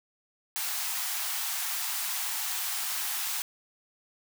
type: high-pass noise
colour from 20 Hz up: white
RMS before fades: -32 dBFS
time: 0.56-3.42 s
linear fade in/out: 0 ms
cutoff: 700 Hz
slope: 96 dB/octave
effects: none